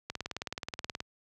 click train, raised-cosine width 0.2 ms, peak -18 dBFS, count 18, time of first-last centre 0.1-1.004 s, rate 18.8 Hz, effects high-pass 60 Hz 12 dB/octave

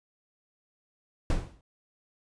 brown noise with exponential decay, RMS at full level -22 dBFS, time 1.3-1.61 s, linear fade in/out 2 ms, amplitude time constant 66 ms, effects resampled to 22050 Hz

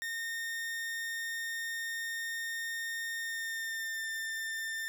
40% pulse tone with pitch glide, 1833 to 1795.3 Hz, A#6 to A6, -30 to +34 cents, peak -34 dBFS, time 0.02-4.88 s, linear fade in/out 0 ms, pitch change -36 cents, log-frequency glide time 3.19-4.01 s, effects none

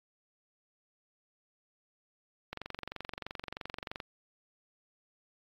click train, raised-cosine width 0.3 ms, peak -22 dBFS, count 35, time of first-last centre 2.53-4.002 s, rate 23.1 Hz, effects AAC 32 kbps

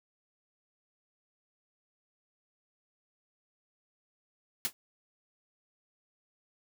white noise with exponential decay, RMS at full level -26 dBFS, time 4.65-4.73 s, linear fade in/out 0 ms, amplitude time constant 16 ms, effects none

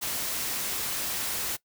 white noise, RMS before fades -31 dBFS, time 0.01-1.57 s, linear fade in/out 20 ms, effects noise-tail reverb RT60 0.1 s tail -20 dB re dry

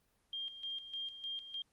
sine tone with tremolo, 3204 Hz, G7, 37 cents sharp, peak -38 dBFS, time 0.33-1.62 s, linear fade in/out 2 ms, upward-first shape square, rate 3.3 Hz, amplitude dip 65%, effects pink hiss -75 dBFS RMS until 1.72 s + Opus 24 kbps

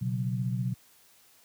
sine chord, B suspended second, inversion none, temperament equal, 123.47 / 138.59 / 185 Hz, B2 / C#3 / F#3, 0 / 0 / 0 cents, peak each -29 / -35 / -33 dBFS, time 0.01-0.74 s, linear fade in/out 10 ms, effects white hiss -60 dBFS RMS until 1.44 s + high-pass 60 Hz 12 dB/octave

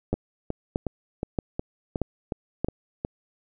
two click trains, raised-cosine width 2 ms, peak -14 / -11 dBFS, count 9 / 5, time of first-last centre 0.14-3.049 / 0.13-2.646 s, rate 2.75 / 1.59 Hz, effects none

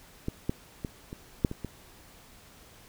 clicks, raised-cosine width 3 ms, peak -17 / -14 / -20 / -25 / -9 / -22 / -21 dBFS, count 7, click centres 0.284 / 0.495 / 0.848 / 1.129 / 1.448 / 1.514 / 1.647 s, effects pink hiss -54 dBFS RMS until 2.88 s

